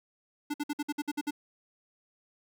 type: tone bursts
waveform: square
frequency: 293.7 Hz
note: D4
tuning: in tune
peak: -30 dBFS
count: 9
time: 0.5-1.309 s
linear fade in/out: 10 ms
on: 41 ms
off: 55 ms
effects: none